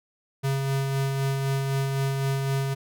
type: tone with tremolo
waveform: square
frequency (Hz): 136.3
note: C#3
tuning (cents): -29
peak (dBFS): -23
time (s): 0.43-2.75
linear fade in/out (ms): 20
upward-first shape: sine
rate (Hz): 3.9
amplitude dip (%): 30
effects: none